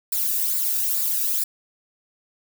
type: noise with flanger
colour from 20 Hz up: violet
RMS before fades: -23 dBFS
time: 0.12-1.44 s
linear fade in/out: 5 ms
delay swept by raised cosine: 0.32 to 0.97 ms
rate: 2.3 Hz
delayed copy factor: -0.6
effects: none